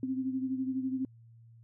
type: beating tone pair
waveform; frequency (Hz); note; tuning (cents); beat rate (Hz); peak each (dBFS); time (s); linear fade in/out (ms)
sine; 260 / 272; C4 / C#4; -11 / -33; 12; -31 / -38; 0.03-1.05; 2
effects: added 115 Hz sine -53 dBFS peak until 1.63 s